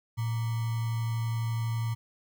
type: tone with sample-and-hold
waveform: sine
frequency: 114 Hz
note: A#2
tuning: 38 cents flat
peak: -27 dBFS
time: 0.17-1.95 s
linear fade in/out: 20 ms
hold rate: 1050 Hz
effects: none